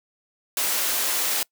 white high-pass noise, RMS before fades -24 dBFS, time 0.57-1.43 s, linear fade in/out 2 ms, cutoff 340 Hz, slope 12 dB/octave, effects noise-tail reverb RT60 0.1 s tail -24 dB re dry

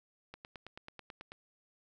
click train, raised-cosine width 0.3 ms, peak -30 dBFS, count 10, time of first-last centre 0.34-1.319 s, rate 9.19 Hz, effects none

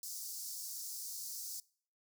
pink high-pass noise, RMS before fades -44 dBFS, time 0.03-1.6 s, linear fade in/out 2 ms, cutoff 4800 Hz, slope 48 dB/octave, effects noise-tail reverb RT60 0.5 s tail -23 dB re dry

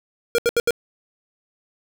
square tone bursts, 472.1 Hz, A#4, 22 cents sharp, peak -16 dBFS, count 4, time 0.35-0.707 s, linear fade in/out 0 ms, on 33 ms, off 75 ms, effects none

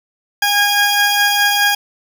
20% pulse tone pair together, 816.6 / 1638 Hz, G#5 / G#6, -29 / -24 cents, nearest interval octave, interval 1205 cents, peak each -10 dBFS, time 0.42-1.75 s, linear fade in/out 5 ms, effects none

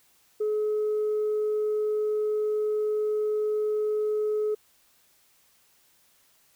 sine tone, 425.5 Hz, G#4, 42 cents sharp, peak -22 dBFS, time 0.4-4.55 s, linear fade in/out 10 ms, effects tanh soft clip ceiling -21 dBFS + white hiss -63 dBFS RMS until 6.55 s

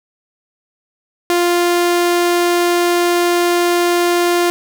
sawtooth tone, 349.2 Hz, F4, in tune, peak -8 dBFS, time 1.3-4.5 s, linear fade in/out 0 ms, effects none

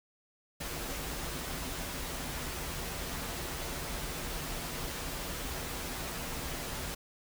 pink noise with comb filter, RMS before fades -38 dBFS, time 0.6-6.95 s, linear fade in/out 10 ms, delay 9.6 ms, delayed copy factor -0.5, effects none

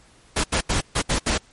pink noise bursts at uneven times, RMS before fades -21 dBFS, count 6, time 0.36-0.44 / 0.52-0.61 / 0.69-0.81 / 0.95-1.02 / 1.09-1.19 / 1.26-1.38 s, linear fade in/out 10 ms, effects pink hiss -54 dBFS RMS until 1.52 s + MP3 48 kbps

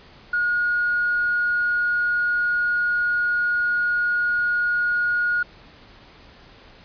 triangle tone with tanh clipping, 1440 Hz, F#6, 47 cents flat, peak -18 dBFS, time 0.33-5.43 s, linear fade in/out 5 ms, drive 1 dB, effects pink hiss -48 dBFS RMS until 6.84 s + resampled to 11025 Hz

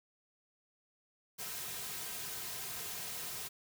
white noise with comb filter, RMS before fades -42 dBFS, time 1.38-3.49 s, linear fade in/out 20 ms, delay 3.5 ms, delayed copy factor -0.65, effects none

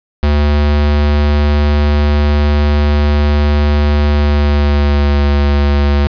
square tone with pitch glide, 73.42 to 71.66 Hz, D2 to D2, 0 to -42 cents, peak -9 dBFS, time 0.23-6.07 s, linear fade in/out 0 ms, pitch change -42 cents, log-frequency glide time 4.08-5.23 s, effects resampled to 11025 Hz + 7-bit

